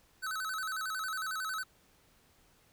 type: tone with vibrato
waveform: square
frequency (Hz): 1396.9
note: F6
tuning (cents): 0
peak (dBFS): -35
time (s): 0.22-1.64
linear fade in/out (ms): 20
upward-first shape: square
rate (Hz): 11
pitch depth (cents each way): 140
effects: pink hiss -66 dBFS RMS until 2.72 s